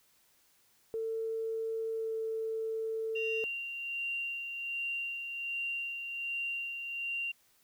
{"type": "tone with pitch glide", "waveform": "sine", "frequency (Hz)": [448.2, 445.1], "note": ["A4", "A4"], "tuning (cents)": [32, 20], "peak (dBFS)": -32, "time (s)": [0.94, 3.44], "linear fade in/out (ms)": 0, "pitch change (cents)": -12, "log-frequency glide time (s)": [1.92, 2.14]}
{"type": "tone with tremolo", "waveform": "sine", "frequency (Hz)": 2769, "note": "F7", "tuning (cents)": -15, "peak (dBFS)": -32, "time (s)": [3.15, 7.32], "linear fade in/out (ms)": 10, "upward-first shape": "sine", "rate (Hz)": 1.3, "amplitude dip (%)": 45}
{"effects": ["tanh soft clip ceiling -23 dBFS", "white hiss -68 dBFS RMS until 7.63 s"]}